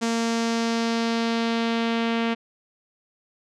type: tone with low-pass filter sweep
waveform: sawtooth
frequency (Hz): 230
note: A#3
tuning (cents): -23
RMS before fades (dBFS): -24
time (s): 0.01-2.35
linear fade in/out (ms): 20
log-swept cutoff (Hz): 6900 to 3000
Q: 1.7
effects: none